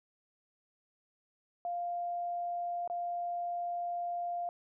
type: tone with dropouts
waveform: sine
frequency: 698.5 Hz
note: F5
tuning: in tune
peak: -33 dBFS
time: 1.65-4.49 s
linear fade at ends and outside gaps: 1 ms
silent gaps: 2.876-2.899 s
effects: none